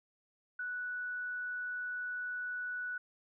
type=tone; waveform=sine; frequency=1478 Hz; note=F#6; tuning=2 cents flat; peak=-36 dBFS; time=0.59-2.98 s; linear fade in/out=5 ms; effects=none